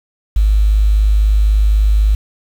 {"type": "tone with quantisation", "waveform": "sine", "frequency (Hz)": 51.91, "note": "G#1", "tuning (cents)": 0, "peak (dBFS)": -8, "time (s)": [0.36, 2.15], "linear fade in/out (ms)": 5, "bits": 6, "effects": []}